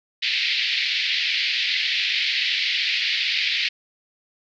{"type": "band-pass noise", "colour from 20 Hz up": "pink", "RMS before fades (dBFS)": -23, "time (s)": [0.22, 3.69], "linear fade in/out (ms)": 10, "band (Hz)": [2000, 4600], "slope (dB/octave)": 48, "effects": []}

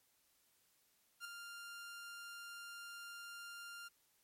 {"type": "tone with ADSR envelope", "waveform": "sawtooth", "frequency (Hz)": 1396.9, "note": "F6", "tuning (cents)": 0, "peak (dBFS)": -39, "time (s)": [1.2, 3.89], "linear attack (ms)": 50, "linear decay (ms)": 3, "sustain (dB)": -6, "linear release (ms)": 19, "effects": ["white hiss -75 dBFS RMS until 4.23 s", "MP3 64 kbps"]}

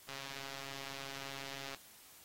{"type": "click train", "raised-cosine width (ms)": 0.2, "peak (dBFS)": -27, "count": 228, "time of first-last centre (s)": [0.09, 1.747], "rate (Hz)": 137, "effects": ["white hiss -59 dBFS RMS until 2.24 s", "AAC 48 kbps"]}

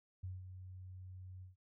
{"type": "tone with ADSR envelope", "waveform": "sine", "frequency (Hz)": 92.5, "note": "F#2", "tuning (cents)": 0, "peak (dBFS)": -40, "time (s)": [0.23, 1.56], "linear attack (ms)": 10, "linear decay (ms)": 180, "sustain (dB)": -8, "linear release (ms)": 140, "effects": []}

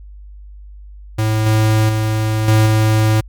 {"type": "tone with level steps", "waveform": "square", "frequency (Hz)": 109, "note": "A2", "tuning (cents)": -16, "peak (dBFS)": [-14, -11, -15, -9, -11], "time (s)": [1.18, 3.21], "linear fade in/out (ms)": 10, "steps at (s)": [1.46, 1.89, 2.48, 2.66], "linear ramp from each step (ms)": 2, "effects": ["added 50 Hz sine -33 dBFS peak until 3.28 s", "MP3 96 kbps"]}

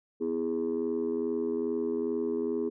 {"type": "chord", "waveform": "sine", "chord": "E major", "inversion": "second", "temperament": "just", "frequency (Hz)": [247.2, 329.6, 412], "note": ["B3", "E4", "G#4"], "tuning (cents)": [2, 0, -14], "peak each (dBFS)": [-32, -32, -29], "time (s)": [0.2, 2.7], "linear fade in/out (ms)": 20, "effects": ["tanh soft clip ceiling -22 dBFS"]}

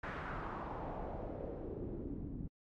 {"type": "noise with low-pass filter sweep", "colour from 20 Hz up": "pink", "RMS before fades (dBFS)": -43, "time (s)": [0.03, 2.48], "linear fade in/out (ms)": 5, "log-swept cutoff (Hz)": [1700, 230], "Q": 2.4, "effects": ["AAC 48 kbps"]}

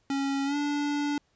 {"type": "tone with pitch glide", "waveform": "square", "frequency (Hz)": [275.5, 290.5], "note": ["C#4", "D4"], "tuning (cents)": [-11, -19], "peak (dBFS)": -27, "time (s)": [0.1, 1.18], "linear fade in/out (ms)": 2, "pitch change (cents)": 92, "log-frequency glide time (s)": [0.45, 0.56], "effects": ["pink hiss -70 dBFS RMS until 1.35 s", "resampled to 16000 Hz"]}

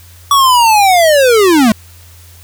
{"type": "linear sweep", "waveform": "square", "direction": "down", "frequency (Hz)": [1144, 205.1], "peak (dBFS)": -6, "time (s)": [0.31, 1.72], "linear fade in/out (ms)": 2, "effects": ["added 86 Hz sine -37 dBFS peak until 2.43 s", "white hiss -42 dBFS RMS until 2.43 s"]}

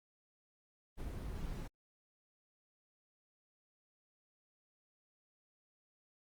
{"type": "noise with ADSR envelope", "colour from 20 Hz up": "brown", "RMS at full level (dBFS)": -39, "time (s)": [0.97, 1.68], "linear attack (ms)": 36, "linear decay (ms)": 6, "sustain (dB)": -3, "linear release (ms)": 14, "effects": ["Opus 24 kbps"]}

